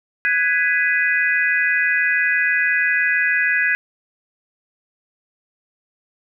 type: chord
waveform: sine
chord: G# minor seventh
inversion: third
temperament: just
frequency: 1495.1 / 1661.2 / 1993.5 / 2492 Hz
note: F#6 / G#6 / B6 / D#7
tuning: +18 / 0 / +16 / +2 cents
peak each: -24 / -18 / -21 / -23 dBFS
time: 0.25-3.75 s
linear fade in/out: 0 ms
effects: none